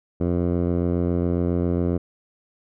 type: tone with low-pass filter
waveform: 10% pulse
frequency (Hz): 87.31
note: F2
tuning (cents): 0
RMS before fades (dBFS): -22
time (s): 0.2-1.98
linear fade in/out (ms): 10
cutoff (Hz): 520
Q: 0.69
effects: none